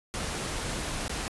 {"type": "noise with dropouts", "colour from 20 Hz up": "pink", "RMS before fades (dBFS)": -33, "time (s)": [0.14, 1.28], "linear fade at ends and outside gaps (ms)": 0, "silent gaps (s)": [1.08, 1.095], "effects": ["resampled to 24000 Hz"]}